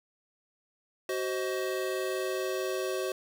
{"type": "chord", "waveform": "square", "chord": "C diminished", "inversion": "second", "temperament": "just", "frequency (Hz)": [376.7, 523.3, 627.9], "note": ["Gb4", "C5", "Eb5"], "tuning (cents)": [31, 0, 16], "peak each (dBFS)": [-33, -36, -38], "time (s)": [1.09, 3.12], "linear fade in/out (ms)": 2, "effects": []}